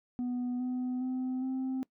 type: tone with pitch steps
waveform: sine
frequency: 246.9 / 251.7 / 256.5 / 261.4 Hz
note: B3 / B3 / C4 / C4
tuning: 0 / +33 / -34 / -1 cents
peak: -28 dBFS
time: 0.19-1.83 s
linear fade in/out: 0 ms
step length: 410 ms
effects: noise-tail reverb RT60 0.1 s tail -24 dB re dry + tanh soft clip ceiling -30 dBFS